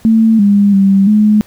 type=tone with pitch steps; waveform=sine; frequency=223.3 / 202.3 / 195.3 / 211.8 Hz; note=A3 / G#3 / G3 / G#3; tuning=+26 / -45 / -6 / +34 cents; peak=-5 dBFS; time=0.05-1.41 s; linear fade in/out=0 ms; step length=340 ms; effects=pink hiss -44 dBFS RMS until 1.46 s